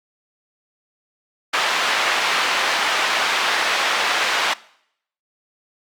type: band-pass noise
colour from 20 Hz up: pink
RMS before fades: -20 dBFS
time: 1.53-4.54 s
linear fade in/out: 10 ms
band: 920 to 3700 Hz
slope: 12 dB/octave
effects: noise-tail reverb RT60 0.7 s tail -21 dB re dry + Opus 48 kbps